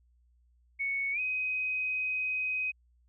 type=tone with pitch glide; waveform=sine; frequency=2217 to 2517 Hz; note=C#7 to D#7; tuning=0 to +19 cents; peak=-29 dBFS; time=0.79-2.72 s; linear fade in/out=20 ms; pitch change=+219 cents; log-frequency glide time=1.12-1.2 s; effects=added 60 Hz sine -63 dBFS peak until 3.08 s